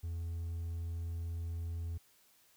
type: tone with hard clipping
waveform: triangle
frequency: 84.1 Hz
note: E2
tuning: 35 cents sharp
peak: -37 dBFS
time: 0.03-1.98 s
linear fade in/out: 10 ms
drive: 5 dB
effects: white hiss -67 dBFS RMS until 2.56 s